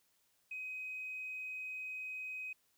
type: tone with tanh clipping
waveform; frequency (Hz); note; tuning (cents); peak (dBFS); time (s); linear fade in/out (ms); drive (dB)
triangle; 2521; D#7; +22; -40; 0.51-2.53; 5; 1
effects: white hiss -75 dBFS RMS until 2.77 s